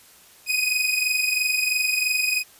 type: tone pair together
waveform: sawtooth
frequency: 2489 / 2512 Hz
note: D#7 / D#7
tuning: 0 / +16 cents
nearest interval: unison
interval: 16 cents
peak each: -20 dBFS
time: 0.46-2.44 s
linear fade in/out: 50 ms
effects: white hiss -51 dBFS RMS until 2.59 s + resampled to 32000 Hz